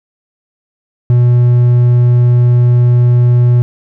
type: tone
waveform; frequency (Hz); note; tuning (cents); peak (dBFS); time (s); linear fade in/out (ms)
triangle; 121.8; B2; -24; -3; 1.1-3.62; 0
effects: none